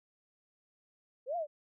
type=linear two-way sweep; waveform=sine; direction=up then down; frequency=466.2 to 717 to 565 Hz; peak=-32 dBFS; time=1.26-1.47 s; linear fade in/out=50 ms; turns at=1.36 s; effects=none